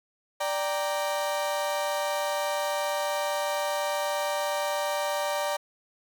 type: chord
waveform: 35% pulse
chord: G minor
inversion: second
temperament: equal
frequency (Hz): 587.3 / 784 / 932.3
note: D5 / G5 / Bb5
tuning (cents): 0 / 0 / 0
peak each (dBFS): -27 / -32 / -31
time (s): 0.4-5.57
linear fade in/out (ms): 10
effects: none